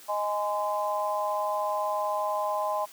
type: chord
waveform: sine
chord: Ab major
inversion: second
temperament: equal with one note detuned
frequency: 622.3 / 830.6 / 1029.7 Hz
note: Eb5 / Ab5 / C6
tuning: 0 / 0 / -28 cents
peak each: -30 / -31 / -30 dBFS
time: 0.08-2.86 s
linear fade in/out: 20 ms
effects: white hiss -50 dBFS RMS until 2.92 s + high-pass 200 Hz 12 dB/octave